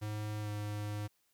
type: tone with pitch glide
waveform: square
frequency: 106 to 104.42 Hz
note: G#2 to G#2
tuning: +36 to +10 cents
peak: -37 dBFS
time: 0.01-1.08 s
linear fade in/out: 20 ms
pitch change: -26 cents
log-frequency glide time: 0.41-0.49 s
effects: white hiss -75 dBFS RMS until 1.33 s